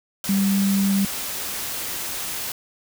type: tone in noise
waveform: sine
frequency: 197 Hz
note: G3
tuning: 9 cents sharp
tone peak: -17 dBFS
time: 0.29-1.05 s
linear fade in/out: 2 ms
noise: white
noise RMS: -29 dBFS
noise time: 0.24-2.52 s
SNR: +9 dB
effects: none